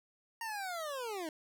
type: linear sweep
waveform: 25% pulse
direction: down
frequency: 932.3 to 301.2 Hz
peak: -34 dBFS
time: 0.41-1.29 s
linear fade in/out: 2 ms
effects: none